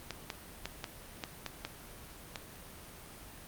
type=clicks; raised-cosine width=0.2 ms; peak=-19 dBFS; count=8; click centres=0.107 / 0.302 / 0.656 / 0.842 / 1.238 / 1.463 / 1.65 / 2.358 s; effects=pink hiss -50 dBFS RMS until 3.47 s + Opus 32 kbps